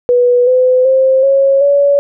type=tone with pitch steps; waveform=sine; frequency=490 / 508.2 / 527 / 546.5 / 566.8 Hz; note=B4 / B4 / C5 / C#5 / C#5; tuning=-14 / +49 / +12 / -25 / +38 cents; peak=-6 dBFS; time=0.09-1.99 s; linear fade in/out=0 ms; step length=380 ms; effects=none